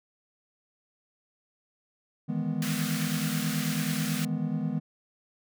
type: chord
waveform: triangle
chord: E major seventh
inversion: third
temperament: equal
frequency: 155.56 / 164.81 / 207.7 / 246.9 Hz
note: D#3 / E3 / G#3 / B3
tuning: 0 / 0 / 0 / 0 cents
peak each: -31 dBFS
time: 2.28-4.8 s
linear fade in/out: 20 ms
type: high-pass noise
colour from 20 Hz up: pink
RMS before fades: -36 dBFS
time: 2.62-4.25 s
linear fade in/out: 2 ms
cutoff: 1200 Hz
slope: 48 dB/octave
effects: none

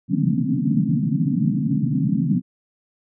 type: band-pass noise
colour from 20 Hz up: pink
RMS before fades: -20 dBFS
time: 0.08-2.42 s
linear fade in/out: 50 ms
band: 130 to 280 Hz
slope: 96 dB/octave
effects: none

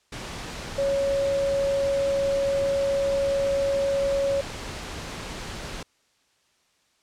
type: tone in noise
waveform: sine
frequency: 554.4 Hz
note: C#5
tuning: in tune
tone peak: -21 dBFS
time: 0.78-4.41 s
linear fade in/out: 5 ms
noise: pink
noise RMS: -35 dBFS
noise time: 0.12-5.83 s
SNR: +11 dB
effects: white hiss -66 dBFS RMS until 7.02 s + low-pass 7000 Hz 12 dB/octave

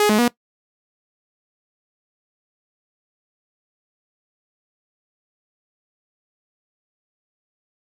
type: tone with pitch steps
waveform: sawtooth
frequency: 417.8 / 212.2 / 240.6 Hz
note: G#4 / G#3 / B3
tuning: +10 / +38 / -45 cents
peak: -10 dBFS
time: 0-0.279 s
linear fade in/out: 2 ms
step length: 93 ms
effects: noise-tail reverb RT60 0.1 s tail -20 dB re dry

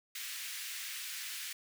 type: high-pass noise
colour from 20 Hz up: pink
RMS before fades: -42 dBFS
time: 0.15-1.53 s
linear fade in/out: 5 ms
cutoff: 1800 Hz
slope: 24 dB/octave
effects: none

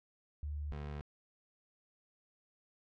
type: tone pair in turn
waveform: sine / 25% pulse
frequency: 73.8 / 73.29 Hz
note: D2 / D2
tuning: +9 / -3 cents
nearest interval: unison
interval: 12 cents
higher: first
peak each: -37 / -37 dBFS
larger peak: neither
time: 0.43-0.72 / 0.72-1.01 s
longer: neither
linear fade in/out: 0 ms
effects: low-pass 3000 Hz 12 dB/octave

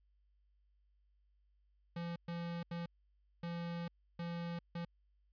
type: tone bursts at uneven times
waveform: square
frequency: 170.7 Hz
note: F3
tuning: 39 cents flat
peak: -40 dBFS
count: 6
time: 1.96-2.16 / 2.28-2.63 / 2.71-2.86 / 3.43-3.88 / 4.19-4.59 / 4.75-4.85 s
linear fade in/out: 5 ms
effects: added 50 Hz sine -70 dBFS peak until 5.32 s + resampled to 11025 Hz

